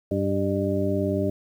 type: harmonic tone with a mistuned harmonic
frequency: 98 Hz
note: G2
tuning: in tune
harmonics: 1 / 2 / 3 / 4 / 6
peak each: -28 / -28 / -28 / -28 / -28 dBFS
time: 0.11-1.3 s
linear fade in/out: 5 ms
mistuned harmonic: 6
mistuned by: +44 cents
effects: 9-bit